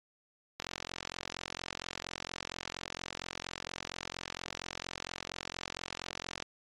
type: click train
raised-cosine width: 0.2 ms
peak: -19 dBFS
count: 259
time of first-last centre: 0.6-6.424 s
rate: 44.3 Hz
effects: AAC 32 kbps